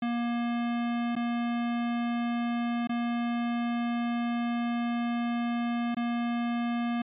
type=tone with dropouts; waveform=square; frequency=237.1 Hz; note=A#3; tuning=30 cents sharp; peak=-28 dBFS; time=0.02-7.02 s; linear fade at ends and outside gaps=5 ms; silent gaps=1.154-1.163 / 2.873-2.893 / 5.947-5.967 s; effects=resampled to 8000 Hz